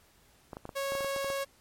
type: clicks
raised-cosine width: 1 ms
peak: -26 dBFS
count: 11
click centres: 0.532 / 0.569 / 0.654 / 0.692 / 0.921 / 0.952 / 1.007 / 1.046 / 1.163 / 1.245 / 1.302 s
type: tone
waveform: sawtooth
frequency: 551 Hz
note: C#5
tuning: 11 cents flat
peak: -27 dBFS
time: 0.75-1.45 s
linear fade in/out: 20 ms
effects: pink hiss -63 dBFS RMS until 1.6 s + MP3 64 kbps